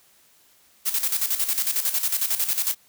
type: noise with tremolo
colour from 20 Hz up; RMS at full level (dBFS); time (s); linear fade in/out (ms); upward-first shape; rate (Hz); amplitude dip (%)
blue; -22; 0.85-2.75; 20; square; 11; 65
effects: white hiss -58 dBFS RMS until 2.88 s